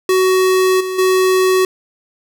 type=tone with level steps; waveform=square; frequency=373.7 Hz; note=F#4; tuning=17 cents sharp; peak=-11 / -20 / -11 dBFS; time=0.09-1.65 s; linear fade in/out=2 ms; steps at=0.8 / 0.98 s; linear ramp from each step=10 ms; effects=none